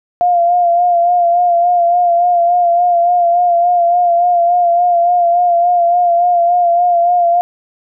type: tone with vibrato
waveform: sine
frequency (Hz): 698.5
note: F5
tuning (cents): 0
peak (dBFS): -8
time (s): 0.21-7.41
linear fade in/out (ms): 0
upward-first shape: sine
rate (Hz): 3.5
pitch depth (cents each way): 37
effects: none